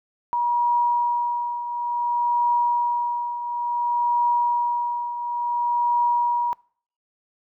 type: tone with tremolo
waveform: sine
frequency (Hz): 958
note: A#5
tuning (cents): +47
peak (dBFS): -16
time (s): 0.33-6.53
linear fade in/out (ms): 0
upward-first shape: triangle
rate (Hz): 0.57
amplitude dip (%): 70
effects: noise-tail reverb RT60 0.5 s tail -24 dB re dry